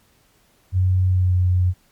sine tone with pitch glide, 92.5 to 90.65 Hz, F#2 to F#2, 0 to -35 cents, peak -14 dBFS, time 0.72-1.74 s, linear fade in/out 50 ms, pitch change -35 cents, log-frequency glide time 1.08-1.35 s, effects pink hiss -59 dBFS RMS until 1.91 s + MP3 96 kbps

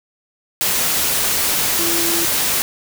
sine tone in noise, 336.9 Hz, E4, 38 cents sharp, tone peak -23 dBFS, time 1.79-2.25 s, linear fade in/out 0 ms, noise white, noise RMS -18 dBFS, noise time 0.61-2.62 s, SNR -8 dB, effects none

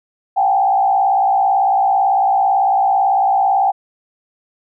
sine tone with frequency modulation, 784 Hz, G5, in tune, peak -11 dBFS, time 0.36-3.72 s, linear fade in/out 20 ms, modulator 58 Hz, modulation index 0.98, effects none

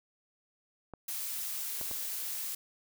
clicks, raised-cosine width 1 ms, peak -29 dBFS, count 3, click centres 0.937 / 1.813 / 1.913 s
blue noise, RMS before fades -37 dBFS, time 1.08-2.55 s, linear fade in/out 5 ms
effects none

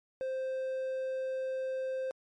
triangle tone with hard clipping, 523.3 Hz, C5, in tune, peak -33 dBFS, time 0.21-2.11 s, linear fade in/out 0 ms, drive 6 dB, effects MP3 48 kbps

